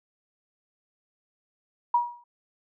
sine tone with exponential decay, 959 Hz, A#5, 49 cents sharp, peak -16 dBFS, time 1.94-2.24 s, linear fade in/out 5 ms, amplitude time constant 64 ms, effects none

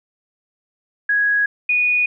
sine tone pair in turn, 1661.2 / 2465 Hz, G#6 / D#7, 0 / -17 cents, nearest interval perfect fifth, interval 683 cents, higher second, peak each -14 dBFS, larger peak neither, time 1.09-1.46 / 1.69-2.06 s, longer neither, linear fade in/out 5 ms, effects none

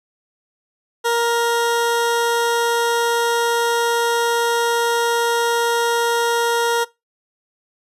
20% pulse tone, 468.8 Hz, A#4, 10 cents sharp, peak -11 dBFS, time 1.04-6.85 s, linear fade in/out 20 ms, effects noise-tail reverb RT60 0.2 s tail -20 dB re dry + resampled to 32000 Hz

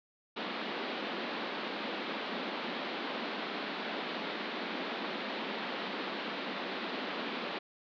pink band-pass noise, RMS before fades -38 dBFS, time 0.36-7.59 s, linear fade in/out 10 ms, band 200 to 4200 Hz, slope 48 dB/octave, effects none

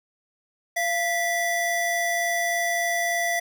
square tone pair together, 688.8 / 1963 Hz, F5 / B6, -24 / -11 cents, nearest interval octave + tritone, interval 1813 cents, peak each -26 dBFS, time 0.76-3.4 s, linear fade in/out 10 ms, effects none

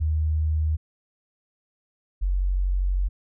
sine tone pair in turn, 77.78 / 46.25 Hz, D#2 / F#1, 0 / 0 cents, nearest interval major sixth, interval 900 cents, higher first, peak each -20 dBFS, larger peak neither, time 0-0.77 / 2.21-3.09 s, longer second, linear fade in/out 20 ms, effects none

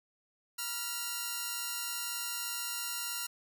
5% pulse tone pair together, 960.4 / 1389 Hz, B5 / F6, -49 / -10 cents, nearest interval tritone, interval 639 cents, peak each -30 / -24 dBFS, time 0.58-3.27 s, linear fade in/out 10 ms, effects none

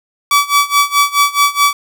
sawtooth tone with tremolo, 1147 Hz, D6, 41 cents flat, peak -3 dBFS, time 0.31-1.73 s, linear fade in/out 2 ms, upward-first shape sine, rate 4.7 Hz, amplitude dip 90%, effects none

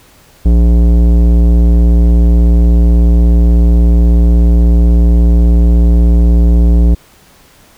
sine tone with tanh clipping, 58.2 Hz, A#1, 2 cents flat, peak -6 dBFS, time 0.45-6.95 s, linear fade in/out 10 ms, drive 15 dB, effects pink hiss -44 dBFS RMS until 7.77 s

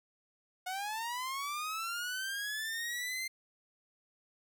sawtooth linear sweep, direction up, 724 to 2100 Hz, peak -32 dBFS, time 0.66-3.28 s, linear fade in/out 10 ms, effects none

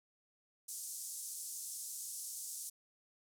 white band-pass noise, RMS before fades -45 dBFS, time 0.68-2.7 s, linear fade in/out 10 ms, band 6000 to 11000 Hz, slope 24 dB/octave, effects none

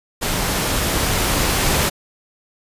pink noise with level ramp, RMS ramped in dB -21 to -17 dBFS, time 0.21-1.9 s, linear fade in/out 20 ms, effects resampled to 32000 Hz

